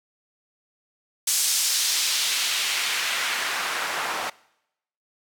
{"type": "noise with band-pass filter sweep", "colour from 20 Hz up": "white", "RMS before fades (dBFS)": -25, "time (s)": [1.27, 4.3], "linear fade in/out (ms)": 5, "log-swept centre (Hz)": [7100, 920], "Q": 1, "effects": ["noise-tail reverb RT60 0.8 s tail -22 dB re dry"]}